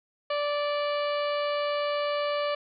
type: harmonic tone with a mistuned harmonic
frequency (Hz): 584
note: D5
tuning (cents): -10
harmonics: 1 / 2 / 3 / 4 / 5 / 6 / 7 / 8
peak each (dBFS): -27 / -32 / -40 / -39 / -39 / -47 / -46 / -45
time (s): 0.3-2.55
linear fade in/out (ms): 5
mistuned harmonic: 8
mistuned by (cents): -52
effects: none